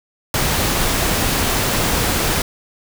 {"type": "noise", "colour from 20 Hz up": "pink", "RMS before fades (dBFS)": -18, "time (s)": [0.34, 2.42], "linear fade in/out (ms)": 2, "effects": []}